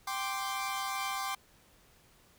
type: chord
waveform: sawtooth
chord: G suspended fourth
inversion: none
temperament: equal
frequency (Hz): 784 / 1046.5 / 1174.7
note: G5 / C6 / D6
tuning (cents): 0 / 0 / 0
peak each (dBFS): -34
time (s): 0.07-1.35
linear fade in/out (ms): 5
effects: pink hiss -63 dBFS RMS until 2.38 s